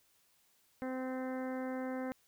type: harmonic tone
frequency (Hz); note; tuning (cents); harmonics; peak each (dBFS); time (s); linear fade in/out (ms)
258.5; C4; -21; 1 / 2 / 3 / 4 / 5 / 6 / 7 / 8; -38 / -41 / -47 / -52 / -54 / -52 / -54 / -56; 0.82-2.12; 0
effects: white hiss -71 dBFS RMS until 2.27 s